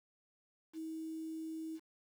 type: tone with quantisation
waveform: sine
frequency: 320 Hz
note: D#4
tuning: 49 cents sharp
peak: -40 dBFS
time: 0.73-1.8 s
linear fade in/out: 50 ms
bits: 10
effects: none